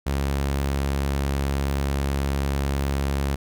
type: tone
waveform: sawtooth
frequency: 69.3 Hz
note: C#2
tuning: in tune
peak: -18 dBFS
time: 0.06-3.36 s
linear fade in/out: 10 ms
effects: none

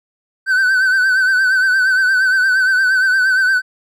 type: tone with vibrato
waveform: triangle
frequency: 1526 Hz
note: G6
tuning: 47 cents flat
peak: -9 dBFS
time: 0.46-3.62 s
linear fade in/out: 50 ms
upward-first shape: triangle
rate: 8.6 Hz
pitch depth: 65 cents each way
effects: none

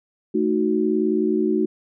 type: chord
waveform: sine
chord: D# diminished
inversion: second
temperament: equal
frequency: 220 / 311.1 / 370 Hz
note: A3 / D#4 / F#4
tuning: 0 / 0 / 0 cents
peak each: -23 / -22 / -21 dBFS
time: 0.34-1.66 s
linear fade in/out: 10 ms
effects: none

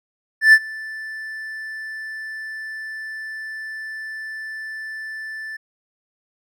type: tone with ADSR envelope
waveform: triangle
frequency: 1760 Hz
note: A6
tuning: in tune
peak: -3 dBFS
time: 0.41-5.57 s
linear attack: 120 ms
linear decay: 55 ms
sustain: -24 dB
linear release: 10 ms
effects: none

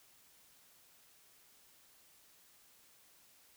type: silence
effects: white hiss -65 dBFS RMS until 3.56 s

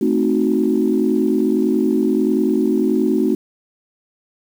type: chord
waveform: sine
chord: A diminished seventh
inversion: none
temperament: equal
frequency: 220 / 261.6 / 311.1 / 370 Hz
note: A3 / C4 / Eb4 / Gb4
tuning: 0 / 0 / 0 / 0 cents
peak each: -19 dBFS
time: 0.01-3.35 s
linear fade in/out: 5 ms
effects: tanh soft clip ceiling -4 dBFS + 7-bit

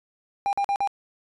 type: tone bursts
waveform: triangle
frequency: 801 Hz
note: G5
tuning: 37 cents sharp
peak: -19 dBFS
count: 4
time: 0.46-0.874 s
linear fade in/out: 0 ms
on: 69 ms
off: 46 ms
effects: resampled to 24000 Hz

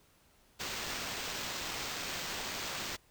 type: noise with sample-and-hold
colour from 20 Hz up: white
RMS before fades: -39 dBFS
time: 0.59-2.97 s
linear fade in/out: 20 ms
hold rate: 11025 Hz
effects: pink hiss -66 dBFS RMS until 3.1 s

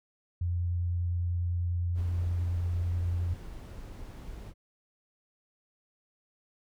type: tone with vibrato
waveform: sine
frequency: 87.31 Hz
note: F2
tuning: in tune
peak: -27 dBFS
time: 0.41-3.34 s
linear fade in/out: 5 ms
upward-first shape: triangle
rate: 10 Hz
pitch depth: 12 cents each way
type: noise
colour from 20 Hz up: brown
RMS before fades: -43 dBFS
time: 1.94-4.54 s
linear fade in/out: 50 ms
effects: none

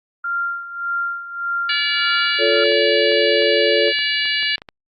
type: tone with tremolo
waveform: sine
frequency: 1389 Hz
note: F6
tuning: 10 cents flat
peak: -18 dBFS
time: 0.24-2.64 s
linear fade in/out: 5 ms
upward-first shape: sine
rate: 1.7 Hz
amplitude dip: 75%
type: harmonic tone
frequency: 575 Hz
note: D5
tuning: 37 cents flat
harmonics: 3 / 4 / 5 / 6 / 7 / 8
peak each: -23 / -24 / -22 / -29 / -25 / -28 dBFS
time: 1.69-4.56 s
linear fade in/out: 5 ms
type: chord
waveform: sine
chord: F augmented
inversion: none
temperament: equal with one note detuned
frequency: 349.2 / 440 / 567.7 Hz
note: F4 / A4 / C#5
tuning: 0 / 0 / +41 cents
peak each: -22 / -18 / -18 dBFS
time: 2.38-3.93 s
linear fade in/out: 50 ms
type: clicks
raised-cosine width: 0.3 ms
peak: -20 dBFS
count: 12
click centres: 2.563 / 2.655 / 2.719 / 3.118 / 3.422 / 3.881 / 3.989 / 4.255 / 4.429 / 4.581 / 4.619 / 4.688 s
effects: Opus 48 kbps

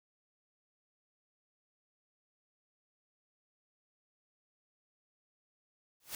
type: noise with exponential growth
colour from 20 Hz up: white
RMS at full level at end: -37 dBFS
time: 6-6.15 s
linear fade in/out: 2 ms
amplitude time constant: 32 ms
effects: none

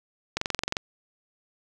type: click train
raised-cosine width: 0.2 ms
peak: -9 dBFS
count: 10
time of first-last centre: 0.37-0.768 s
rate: 22.6 Hz
effects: none

